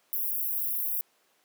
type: high-pass noise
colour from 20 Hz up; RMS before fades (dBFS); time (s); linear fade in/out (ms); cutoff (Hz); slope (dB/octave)
white; -30; 0.13-1.01; 0; 11000; 96
effects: pink hiss -67 dBFS RMS until 1.44 s + high-pass 400 Hz 12 dB/octave